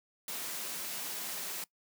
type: high-pass noise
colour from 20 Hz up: white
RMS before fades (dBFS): -39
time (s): 0.28-1.64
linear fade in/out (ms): 2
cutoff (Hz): 140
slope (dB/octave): 96
effects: noise-tail reverb RT60 0.1 s tail -21 dB re dry

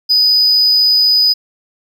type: tone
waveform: triangle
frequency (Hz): 4978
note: D#8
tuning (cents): 0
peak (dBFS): -6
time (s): 0.09-1.34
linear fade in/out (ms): 20
effects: tanh soft clip ceiling -2 dBFS

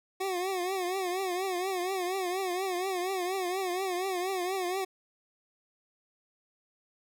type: tone with vibrato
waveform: 25% pulse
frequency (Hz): 370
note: F#4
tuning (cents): 0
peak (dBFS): -26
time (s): 0.2-4.85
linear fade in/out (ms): 10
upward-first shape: triangle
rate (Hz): 4.2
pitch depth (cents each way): 110
effects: none

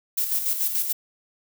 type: noise with tremolo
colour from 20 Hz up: violet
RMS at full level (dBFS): -23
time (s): 0.17-0.93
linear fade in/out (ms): 10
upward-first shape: square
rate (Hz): 6.9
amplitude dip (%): 50
effects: none

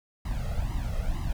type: noise with flanger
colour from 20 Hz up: brown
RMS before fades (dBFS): -29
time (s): 0.25-1.33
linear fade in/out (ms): 5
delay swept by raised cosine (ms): 1 to 1.56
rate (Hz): 2.1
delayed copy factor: +1
effects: none

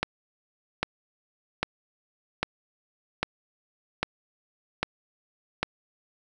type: click train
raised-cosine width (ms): 0.3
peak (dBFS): -8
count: 8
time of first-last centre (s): 0.03-5.63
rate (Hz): 1.25
effects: none

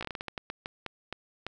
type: slowing click train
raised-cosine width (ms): 0.3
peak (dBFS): -19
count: 14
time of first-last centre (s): 0.01-1.466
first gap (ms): 16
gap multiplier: 1.29
effects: none

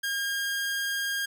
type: tone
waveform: sawtooth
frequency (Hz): 1617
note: G#6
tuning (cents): -47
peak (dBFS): -24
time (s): 0.03-1.26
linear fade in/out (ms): 10
effects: none

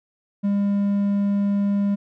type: tone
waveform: triangle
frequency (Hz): 201.3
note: G3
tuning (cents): +46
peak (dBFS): -16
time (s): 0.43-1.96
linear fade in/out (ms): 20
effects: none

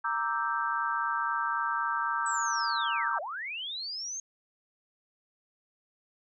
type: chord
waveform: sine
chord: E half-diminished seventh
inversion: second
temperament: equal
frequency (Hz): 932.3 / 1174.7 / 1318.5 / 1568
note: Bb5 / D6 / E6 / G6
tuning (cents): 0 / 0 / 0 / 0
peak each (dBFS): -33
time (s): 0.04-3.19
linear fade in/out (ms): 10
type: linear two-way sweep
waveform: sine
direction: down then up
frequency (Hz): 8040 to 554.4 to 6520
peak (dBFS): -34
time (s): 2.26-4.2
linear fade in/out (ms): 2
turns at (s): 3.2
effects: none

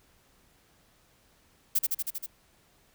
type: noise with echo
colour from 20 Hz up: violet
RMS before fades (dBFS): -24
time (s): 1.75-1.79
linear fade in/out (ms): 10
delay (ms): 79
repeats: 6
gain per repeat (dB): -2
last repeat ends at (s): 2.264
effects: pink hiss -64 dBFS RMS until 2.94 s

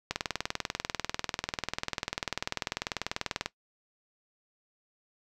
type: click train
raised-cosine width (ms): 0.2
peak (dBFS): -12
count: 69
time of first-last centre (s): 0.11-3.46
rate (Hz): 20.3
effects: noise-tail reverb RT60 0.1 s tail -18 dB re dry

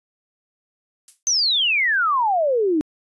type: noise with exponential decay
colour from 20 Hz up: violet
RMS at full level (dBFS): -35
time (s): 1.08-1.23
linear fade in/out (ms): 1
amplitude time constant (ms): 32
type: exponential sweep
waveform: sine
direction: down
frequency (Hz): 6300 to 293.7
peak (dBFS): -16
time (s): 1.27-2.81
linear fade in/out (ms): 0
effects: resampled to 24000 Hz

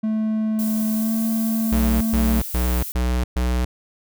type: tone with pitch glide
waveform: triangle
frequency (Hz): 217.8 to 223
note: A3 to A3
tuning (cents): -17 to +23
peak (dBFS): -17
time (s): 0.03-2.4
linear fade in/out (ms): 10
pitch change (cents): +40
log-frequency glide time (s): 0.94-1.13
type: noise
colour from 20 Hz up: violet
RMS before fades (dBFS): -31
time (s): 0.59-2.92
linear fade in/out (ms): 0
type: tone bursts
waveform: square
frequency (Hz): 61.74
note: B1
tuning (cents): 0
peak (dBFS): -19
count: 5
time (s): 1.72-3.65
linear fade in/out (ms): 5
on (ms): 290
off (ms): 120
effects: none

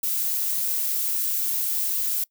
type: noise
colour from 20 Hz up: violet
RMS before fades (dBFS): -25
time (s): 0.03-2.24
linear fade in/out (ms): 5
effects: noise-tail reverb RT60 0.1 s tail -23 dB re dry

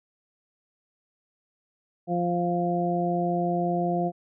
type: harmonic tone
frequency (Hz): 174.61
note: F3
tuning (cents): 0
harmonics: 1 / 2 / 3 / 4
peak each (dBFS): -27 / -29 / -33 / -27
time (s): 2.07-4.12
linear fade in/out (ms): 50
effects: none

